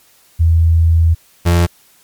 sine / 35% pulse tone pair in turn, 82.41 / 86.23 Hz, E2 / F2, 0 / -21 cents, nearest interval minor second, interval 79 cents, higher second, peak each -7 dBFS, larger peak neither, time 0.39-1.15 / 1.45-1.67 s, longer first, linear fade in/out 20 ms, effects white hiss -50 dBFS RMS until 2.03 s + MP3 96 kbps

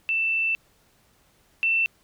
sine tone pair in turn, 2664 / 2679 Hz, E7 / E7, +18 / +27 cents, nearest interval unison, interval 9 cents, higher second, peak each -21 / -19 dBFS, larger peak second, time 0.09-0.55 / 1.63-1.86 s, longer first, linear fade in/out 0 ms, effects pink hiss -62 dBFS RMS until 2.03 s

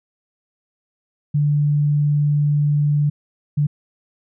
sine tone bursts at uneven times, 146.83 Hz, D3, in tune, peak -14 dBFS, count 2, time 1.34-3.1 / 3.57-3.67 s, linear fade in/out 10 ms, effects none

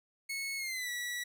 sawtooth tone with pitch glide, 2195 to 1944.3 Hz, C#7 to B6, -18 to -28 cents, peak -32 dBFS, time 0.29-1.24 s, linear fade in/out 10 ms, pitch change -210 cents, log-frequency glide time 0.57-0.9 s, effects none

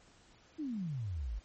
sine exponential sweep, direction down, 329.3 to 46.25 Hz, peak -35 dBFS, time 0.58-1.4 s, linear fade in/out 20 ms, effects pink hiss -63 dBFS RMS until 1.44 s + MP3 32 kbps

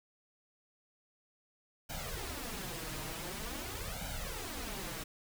pink noise with flanger, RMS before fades -41 dBFS, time 1.89-5.04 s, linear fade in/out 10 ms, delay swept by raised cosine 1.3 to 6.5 ms, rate 0.46 Hz, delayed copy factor +0.85, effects none

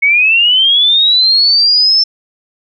sine linear sweep, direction up, 2197 to 5340 Hz, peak -6 dBFS, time 0.02-2.04 s, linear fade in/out 10 ms, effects none

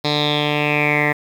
10% pulse tone with low-pass filter sweep, 148.2 Hz, D3, 16 cents sharp, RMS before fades -18 dBFS, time 0.04-1.13 s, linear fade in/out 10 ms, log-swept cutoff 4300 to 1900 Hz, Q 7.1, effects 7-bit

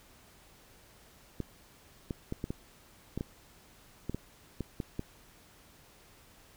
clicks, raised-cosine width 3 ms, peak -21 dBFS, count 12, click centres 1.403 / 2.108 / 2.324 / 2.441 / 2.505 / 3.176 / 3.209 / 4.096 / 4.146 / 4.607 / 4.802 / 4.994 s, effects pink hiss -59 dBFS RMS until 6.56 s

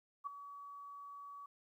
sine tone with ADSR envelope, 1136 Hz, C#6, 42 cents sharp, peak -36 dBFS, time 0.24-1.46 s, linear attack 28 ms, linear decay 8 ms, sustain -12 dB, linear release 4 ms, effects 13-bit

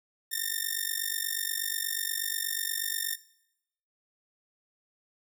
5% pulse tone with amplitude modulation, 1815 Hz, A#6, 47 cents flat, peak -15 dBFS, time 0.31-3.16 s, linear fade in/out 20 ms, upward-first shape sine, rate 48.3 Hz, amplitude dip 85%, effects noise-tail reverb RT60 0.8 s tail -19 dB re dry

